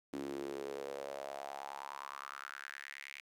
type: tone with high-pass filter sweep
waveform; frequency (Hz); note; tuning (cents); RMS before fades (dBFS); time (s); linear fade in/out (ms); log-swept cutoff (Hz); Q
sawtooth; 69.6; C#2; +8; -45; 0.13-3.21; 0; 290 to 2300; 4.9
effects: low-pass 12000 Hz 12 dB/octave + 12-bit